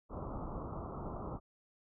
pink low-pass noise, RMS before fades -42 dBFS, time 0.09-1.4 s, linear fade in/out 50 ms, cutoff 1300 Hz, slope 96 dB/octave, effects none

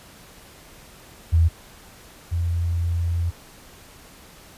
sine tone pair in turn, 82.41 / 85.27 Hz, E2 / F2, 0 / -41 cents, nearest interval minor second, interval 59 cents, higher second, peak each -13 / -20 dBFS, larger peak first, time 1.32-1.49 / 2.31-3.31 s, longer second, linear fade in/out 20 ms, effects pink hiss -47 dBFS RMS until 4.57 s + resampled to 32000 Hz

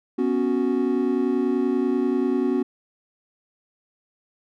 triangle chord, B suspended second, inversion none, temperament equal, 246.9 / 277.2 / 370 Hz, B3 / C#4 / F#4, 0 / 0 / 0 cents, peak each -22 dBFS, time 0.18-2.63 s, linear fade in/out 10 ms, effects none

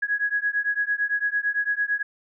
sine beating tone pair, 1661.2 / 1670.1 Hz, G#6 / G#6, 0 / +9 cents, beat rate 8.9 Hz, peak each -25 dBFS, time 0.02-2.03 s, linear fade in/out 10 ms, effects none

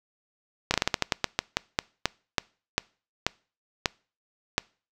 slowing click train, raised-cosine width 0.2 ms, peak -4 dBFS, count 18, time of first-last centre 0.71-4.581 s, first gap 30 ms, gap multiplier 1.22, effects noise-tail reverb RT60 0.4 s tail -25 dB re dry

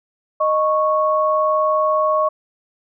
sine tone pair together, 619 / 1104.7 Hz, D#5 / C#6, -9 / -6 cents, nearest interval minor seventh, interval 1003 cents, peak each -17 dBFS, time 0.4-2.29 s, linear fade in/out 10 ms, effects none

